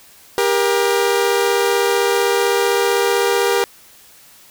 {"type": "tone pair together", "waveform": "sawtooth", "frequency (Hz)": [398.4, 474.1], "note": ["G4", "A#4"], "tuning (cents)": [28, 29], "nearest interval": "minor third", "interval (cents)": 301, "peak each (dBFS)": -13, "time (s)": [0.38, 3.64], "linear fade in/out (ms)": 0, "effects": ["white hiss -46 dBFS RMS until 4.5 s"]}